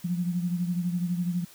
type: beating tone pair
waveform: sine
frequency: 174.61 / 186.61 Hz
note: F3 / F#3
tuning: 0 / +15 cents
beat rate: 12 Hz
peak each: -26 / -33 dBFS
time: 0.04-1.45 s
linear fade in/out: 10 ms
effects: white hiss -52 dBFS RMS until 1.54 s